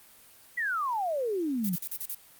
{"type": "exponential sweep", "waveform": "sine", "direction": "down", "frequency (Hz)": [2000, 166.7], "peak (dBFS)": -27, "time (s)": [0.57, 1.76], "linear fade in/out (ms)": 10}
{"type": "noise bursts", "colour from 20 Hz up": "violet", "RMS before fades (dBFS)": -34, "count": 6, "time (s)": [1.64, 2.147], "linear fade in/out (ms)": 2, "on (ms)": 52, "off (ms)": 39}
{"effects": ["white hiss -55 dBFS RMS until 2.39 s", "Opus 32 kbps"]}